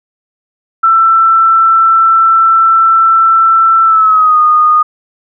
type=tone with pitch glide; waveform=sine; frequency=1335 to 1231.3 Hz; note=E6 to D#6; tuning=+22 to -18 cents; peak=-4 dBFS; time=0.83-4.83 s; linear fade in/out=10 ms; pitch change=-140 cents; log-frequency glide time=3.84-4.4 s; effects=none